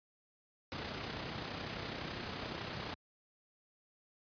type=noise with amplitude modulation; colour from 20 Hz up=pink; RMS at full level=-39 dBFS; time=0.72-2.94 s; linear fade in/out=0 ms; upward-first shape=sine; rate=31.8 Hz; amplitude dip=40%; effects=high-pass 80 Hz 12 dB/octave + resampled to 11025 Hz